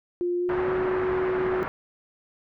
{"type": "tone with pitch glide", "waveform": "sine", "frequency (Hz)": [352.4, 370.3], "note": ["F4", "F#4"], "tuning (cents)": [16, 1], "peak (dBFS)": -23, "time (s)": [0.21, 1.63], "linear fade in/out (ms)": 0, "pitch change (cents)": 85, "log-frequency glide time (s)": [0.39, 0.66]}
{"type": "low-pass noise", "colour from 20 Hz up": "white", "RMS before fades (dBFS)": -32, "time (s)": [0.49, 1.68], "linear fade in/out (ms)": 0, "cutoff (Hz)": 1600, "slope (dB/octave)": 24}
{"effects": []}